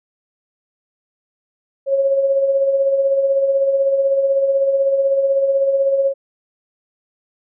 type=tone with tremolo; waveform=sine; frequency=547 Hz; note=C#5; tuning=23 cents flat; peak=-11 dBFS; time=1.86-6.14 s; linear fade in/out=50 ms; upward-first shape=sine; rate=16 Hz; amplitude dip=45%; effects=none